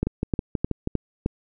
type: two click trains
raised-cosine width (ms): 3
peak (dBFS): -9 / -11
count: 5 / 6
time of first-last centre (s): 0.03-1.261 / 0.07-0.874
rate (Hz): 3.25 / 6.22
effects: none